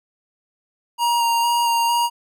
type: tone with vibrato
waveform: square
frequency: 940 Hz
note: A#5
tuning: 14 cents sharp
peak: -17 dBFS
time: 0.98-2.1 s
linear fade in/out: 50 ms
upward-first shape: square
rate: 2.2 Hz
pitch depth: 13 cents each way
effects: none